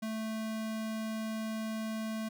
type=tone; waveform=square; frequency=220 Hz; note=A3; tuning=in tune; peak=-35 dBFS; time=0.02-2.29 s; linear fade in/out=10 ms; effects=none